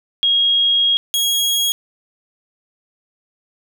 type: tone pair in turn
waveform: sine / sawtooth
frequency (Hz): 3277 / 3302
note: G#7 / G#7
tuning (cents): -24 / -11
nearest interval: unison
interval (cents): 13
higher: second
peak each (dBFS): -12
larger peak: neither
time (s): 0.23-0.97 / 1.14-1.72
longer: first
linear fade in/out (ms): 0
effects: none